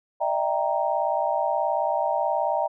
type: chord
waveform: sine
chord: E half-diminished seventh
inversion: third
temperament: equal with one note detuned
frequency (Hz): 600.7 / 659.3 / 784 / 932.3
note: D5 / E5 / G5 / Bb5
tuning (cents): +39 / 0 / 0 / 0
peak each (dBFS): -27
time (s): 0.2-2.68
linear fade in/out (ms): 20
effects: none